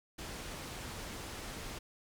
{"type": "low-pass noise", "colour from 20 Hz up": "pink", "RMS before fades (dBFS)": -44, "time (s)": [0.18, 1.79], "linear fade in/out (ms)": 10, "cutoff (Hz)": 10000, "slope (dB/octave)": 12, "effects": []}